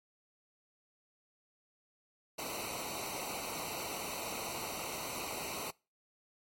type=noise with comb filter; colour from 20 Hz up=pink; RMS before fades=-40 dBFS; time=2.38-5.71 s; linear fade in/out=10 ms; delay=0.59 ms; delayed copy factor=-0.95; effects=noise-tail reverb RT60 0.3 s tail -24 dB re dry + MP3 64 kbps